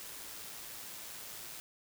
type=noise with amplitude modulation; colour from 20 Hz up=white; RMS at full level=-45 dBFS; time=0-1.6 s; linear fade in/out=0 ms; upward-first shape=sine; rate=110 Hz; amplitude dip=30%; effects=none